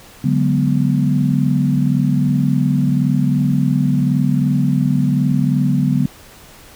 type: chord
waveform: sine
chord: G# half-diminished seventh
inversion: second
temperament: equal with one note detuned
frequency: 144.06 / 185 / 207.7 / 246.9 Hz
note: D3 / F#3 / G#3 / B3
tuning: -33 / 0 / 0 / 0 cents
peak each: -16 / -19 / -22 / -18 dBFS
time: 0.24-6.06 s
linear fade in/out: 5 ms
effects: pink hiss -42 dBFS RMS until 6.75 s